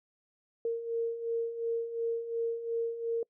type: beating tone pair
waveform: sine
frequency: 459.6 / 462.4 Hz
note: A#4 / A#4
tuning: -25 / -14 cents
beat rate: 2.8 Hz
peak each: -37 / -31 dBFS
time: 0.65-3.23 s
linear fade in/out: 2 ms
effects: noise-tail reverb RT60 0.1 s tail -26 dB re dry